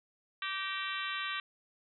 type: harmonic tone with a mistuned harmonic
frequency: 388.4 Hz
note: G4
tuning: 16 cents flat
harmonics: 3 / 4 / 5 / 6 / 7 / 8 / 9 / 10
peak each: -40 / -41 / -42 / -43 / -43 / -44 / -45 / -45 dBFS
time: 0.42-1.4 s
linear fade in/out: 2 ms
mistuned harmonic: 5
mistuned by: -49 cents
effects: none